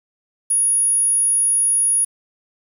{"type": "tone", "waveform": "sine", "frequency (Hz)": 10400, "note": "E9", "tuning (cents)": -24, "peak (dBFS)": -12, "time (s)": [0.5, 2.05], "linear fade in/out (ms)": 10, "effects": ["tanh soft clip ceiling -12 dBFS", "7-bit"]}